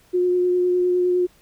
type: tone with vibrato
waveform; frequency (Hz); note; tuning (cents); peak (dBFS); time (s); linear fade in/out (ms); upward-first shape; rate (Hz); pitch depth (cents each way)
sine; 359.5; F#4; -50; -16; 0.13-1.27; 20; sine; 9.8; 12
effects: pink hiss -56 dBFS RMS until 1.41 s